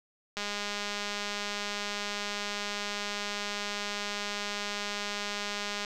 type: click train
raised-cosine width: 0.2 ms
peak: -17 dBFS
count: 1124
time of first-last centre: 0.37-5.848 s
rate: 205 Hz
effects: none